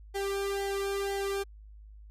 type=tone with flanger; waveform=sawtooth; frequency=396 Hz; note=G4; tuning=18 cents sharp; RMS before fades=-32 dBFS; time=0.14-1.44 s; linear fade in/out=20 ms; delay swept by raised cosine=0.76 to 1.52 ms; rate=2 Hz; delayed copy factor=-0.95; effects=added 52 Hz sine -47 dBFS peak until 2.1 s + resampled to 32000 Hz